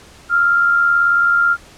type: tone pair together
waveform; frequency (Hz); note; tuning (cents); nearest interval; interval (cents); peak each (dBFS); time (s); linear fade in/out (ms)
sine; 1318.5 / 1396.9; E6 / F6; 0 / 0; minor second; 100; -22 / -11; 0.29-1.57; 50
effects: pink hiss -43 dBFS RMS until 1.77 s + low-pass 9000 Hz 12 dB/octave